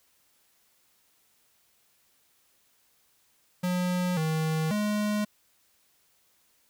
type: tone with pitch steps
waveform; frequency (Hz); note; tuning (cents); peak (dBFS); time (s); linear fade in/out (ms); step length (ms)
square; 180.1 / 158.2 / 209.4; F#3 / D#3 / G#3; -46 / +29 / +15; -26; 3.63-5.25; 10; 540
effects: white hiss -67 dBFS RMS until 6.69 s